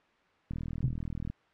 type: click train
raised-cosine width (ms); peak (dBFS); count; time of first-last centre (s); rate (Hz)
5; -24; 33; 0.51-1.3; 40.5
type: tone with exponential decay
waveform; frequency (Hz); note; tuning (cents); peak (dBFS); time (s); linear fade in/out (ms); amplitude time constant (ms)
sine; 127.7; C3; -42; -20; 0.84-0.98; 2; 29
effects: white hiss -65 dBFS RMS until 1.53 s + low-pass 2000 Hz 12 dB/octave